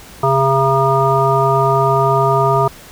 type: harmonic tone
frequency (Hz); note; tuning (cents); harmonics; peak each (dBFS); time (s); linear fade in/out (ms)
135.2; C#3; -43; 1 / 3 / 5 / 7 / 9; -17 / -17 / -17 / -17 / -17; 0.23-2.68; 5
effects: pink hiss -38 dBFS RMS until 2.91 s